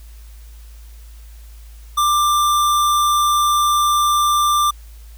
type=tone; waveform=square; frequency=1185 Hz; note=D6; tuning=15 cents sharp; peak=-14 dBFS; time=1.97-4.71 s; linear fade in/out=10 ms; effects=added 55 Hz sine -36 dBFS peak until 5.17 s + white hiss -51 dBFS RMS until 5.17 s